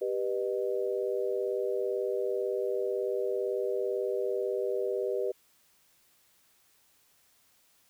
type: chord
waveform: sine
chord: G augmented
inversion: none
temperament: just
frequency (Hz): 392 / 490 / 612.5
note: G4 / B4 / D#5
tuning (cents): 0 / -14 / -27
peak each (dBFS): -31 / -32 / -36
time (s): 0.01-5.32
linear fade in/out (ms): 10
effects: white hiss -66 dBFS RMS until 7.89 s